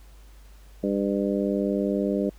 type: harmonic tone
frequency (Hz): 100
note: G2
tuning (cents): +35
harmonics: 2 / 3 / 4 / 5 / 6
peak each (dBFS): -26 / -28 / -29 / -30 / -31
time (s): 0.83-2.3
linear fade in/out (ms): 10
effects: added 50 Hz sine -46 dBFS peak until 2.38 s + pink hiss -58 dBFS RMS until 2.38 s